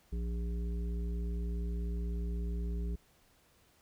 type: harmonic tone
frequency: 58.27 Hz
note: A#1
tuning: in tune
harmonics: 1 / 3 / 5 / 7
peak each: -33 / -42 / -52 / -49 dBFS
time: 0.12-2.96 s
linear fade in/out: 10 ms
effects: pink hiss -67 dBFS RMS until 3.81 s